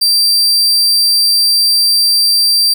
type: tone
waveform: 40% pulse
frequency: 4699 Hz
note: D8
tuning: in tune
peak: -7 dBFS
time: 0.01-2.74 s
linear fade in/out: 10 ms
effects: 8-bit